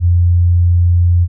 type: tone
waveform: sine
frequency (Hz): 87.31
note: F2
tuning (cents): 0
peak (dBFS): -7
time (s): 0-1.28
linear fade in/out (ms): 50
effects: none